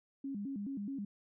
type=tone with vibrato; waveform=sine; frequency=235.8 Hz; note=A#3; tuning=20 cents sharp; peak=-37 dBFS; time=0.24-1.05 s; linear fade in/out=5 ms; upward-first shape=square; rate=4.7 Hz; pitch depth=260 cents each way; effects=none